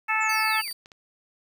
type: harmonic tone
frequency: 437.5 Hz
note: A4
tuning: 10 cents flat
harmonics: 2 / 3 / 4 / 5 / 6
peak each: -28 / -28 / -28 / -28 / -28 dBFS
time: 0.08-0.62 s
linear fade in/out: 20 ms
type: linear sweep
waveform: sine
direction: down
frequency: 7459 to 1802 Hz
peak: -36 dBFS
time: 0.2-0.71 s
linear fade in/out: 20 ms
type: tone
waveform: sawtooth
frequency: 4631 Hz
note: D8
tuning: 25 cents flat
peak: -29 dBFS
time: 0.29-0.73 s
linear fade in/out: 5 ms
type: clicks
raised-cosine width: 0.2 ms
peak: -30 dBFS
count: 6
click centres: 0.548 / 0.613 / 0.678 / 0.712 / 0.859 / 0.918 s
effects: 9-bit